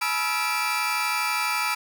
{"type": "tone cluster", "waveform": "35% pulse", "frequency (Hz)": [854, 975, 1299, 1371, 2352], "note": ["G#5", "B5", "E6", "F6", "D7"], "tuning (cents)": [48, -23, -26, -32, 2], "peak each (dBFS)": [-31, -29, -28, -31, -25], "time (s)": [0.01, 1.75], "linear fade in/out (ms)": 10, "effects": []}